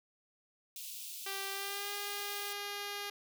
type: high-pass noise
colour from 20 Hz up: white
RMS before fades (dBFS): -45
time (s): 0.76-2.53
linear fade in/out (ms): 2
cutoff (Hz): 2600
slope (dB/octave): 48
type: tone with pitch glide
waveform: 5% pulse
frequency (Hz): 392 to 406.8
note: G4 to G#4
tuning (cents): 0 to -36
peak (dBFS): -27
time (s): 1.26-3.1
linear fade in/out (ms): 5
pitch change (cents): +64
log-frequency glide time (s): 1.5-1.9
effects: none